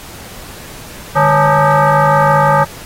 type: tone with frequency modulation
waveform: sine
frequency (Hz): 149.8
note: D3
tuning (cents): +35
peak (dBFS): -7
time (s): 1.15-2.65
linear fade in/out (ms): 20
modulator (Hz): 353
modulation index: 3.6
effects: pink hiss -33 dBFS RMS until 2.85 s + AAC 48 kbps